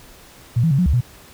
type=tone with pitch steps; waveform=sine; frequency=118.4 / 163.7 / 136.3 / 179.5 / 70.1 / 122.8 Hz; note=A#2 / E3 / C#3 / F3 / C#2 / B2; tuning=+27 / -12 / -29 / +48 / +20 / -9 cents; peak=-13 dBFS; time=0.56-1.01 s; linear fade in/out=10 ms; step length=75 ms; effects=pink hiss -45 dBFS RMS until 1.33 s